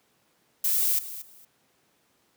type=noise with echo; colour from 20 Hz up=violet; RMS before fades=-24 dBFS; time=0.64-0.99 s; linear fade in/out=5 ms; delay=230 ms; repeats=2; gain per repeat=-14 dB; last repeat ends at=1.45 s; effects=pink hiss -67 dBFS RMS until 2.36 s + high-pass 150 Hz 12 dB/octave